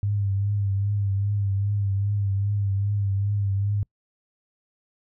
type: tone with vibrato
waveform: sine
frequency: 100.3 Hz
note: G2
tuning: 40 cents sharp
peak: -21 dBFS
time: 0.03-3.83 s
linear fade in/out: 0 ms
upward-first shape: triangle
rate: 2.5 Hz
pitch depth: 53 cents each way
effects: noise-tail reverb RT60 0.1 s tail -26 dB re dry